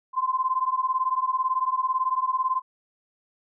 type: beating tone pair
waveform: sine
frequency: 1028 / 1046 Hz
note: C6 / C6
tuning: -31 / -1 cents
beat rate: 18 Hz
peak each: -25 dBFS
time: 0.13-2.62 s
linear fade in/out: 50 ms
effects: none